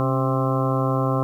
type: harmonic tone with a mistuned harmonic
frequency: 131.6 Hz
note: C3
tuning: 10 cents sharp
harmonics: 1 / 2 / 3 / 4 / 5 / 6 / 8 / 9 / 10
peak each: -22 / -26 / -30 / -27 / -31 / -32 / -28 / -34 / -33 dBFS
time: 0-1.23 s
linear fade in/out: 0 ms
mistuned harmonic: 2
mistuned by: +54 cents
effects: 9-bit